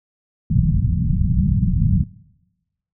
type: low-pass noise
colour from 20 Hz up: white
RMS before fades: -17 dBFS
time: 0.5-2.04 s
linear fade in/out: 2 ms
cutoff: 190 Hz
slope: 48 dB/octave
effects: noise-tail reverb RT60 1.0 s tail -22 dB re dry